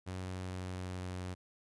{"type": "tone with pitch glide", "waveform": "sawtooth", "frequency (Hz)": [92.6, 91.22], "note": ["F#2", "F#2"], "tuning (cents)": [2, -24], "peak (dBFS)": -35, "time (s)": [0.06, 1.35], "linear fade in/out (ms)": 20, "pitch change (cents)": -26, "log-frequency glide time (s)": [0.19, 1.19], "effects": ["resampled to 24000 Hz"]}